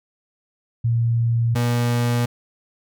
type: tone pair in turn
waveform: sine / 35% pulse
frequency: 116.54 / 120.09 Hz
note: A#2 / B2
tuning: 0 / -48 cents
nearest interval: minor second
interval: 52 cents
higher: second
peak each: -16 dBFS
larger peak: neither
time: 0.84-1.55 / 1.55-2.26 s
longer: neither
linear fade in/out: 10 ms
effects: none